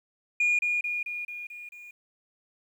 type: tone with echo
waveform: sine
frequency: 2434 Hz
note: D#7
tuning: 39 cents flat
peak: -19 dBFS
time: 0.4-0.59 s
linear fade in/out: 5 ms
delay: 220 ms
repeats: 6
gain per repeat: -4 dB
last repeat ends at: 1.91 s
effects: tanh soft clip ceiling -19 dBFS + 10-bit